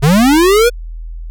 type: linear sweep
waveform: square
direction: up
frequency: 130 to 493.9 Hz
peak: -7 dBFS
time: 0.02-0.7 s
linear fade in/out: 20 ms
effects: added 41 Hz sine -23 dBFS peak until 1.3 s